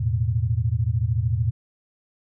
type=chord; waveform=sine; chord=E suspended fourth; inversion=none; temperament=equal; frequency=82.41 / 110 / 123.47 Hz; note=E2 / A2 / B2; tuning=0 / 0 / 0 cents; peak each=-26 / -22 / -25 dBFS; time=0-1.51 s; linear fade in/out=10 ms; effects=none